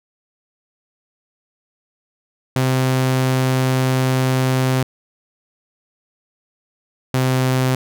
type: tone pair in turn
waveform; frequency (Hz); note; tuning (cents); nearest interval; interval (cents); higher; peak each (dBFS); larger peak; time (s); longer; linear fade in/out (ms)
sawtooth; 130 / 129.48; C3 / C3; -11 / -18; unison; 7; first; -11; neither; 2.56-4.83 / 7.14-7.75; first; 2
effects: none